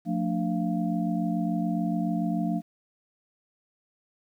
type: tone cluster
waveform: sine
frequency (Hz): 177.2 / 224.2 / 294.7 / 691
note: F3 / A3 / D4 / F5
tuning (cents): +25 / +33 / +6 / -19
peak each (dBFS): -28 / -29 / -31 / -35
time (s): 0.05-2.62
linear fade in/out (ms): 50
effects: 10-bit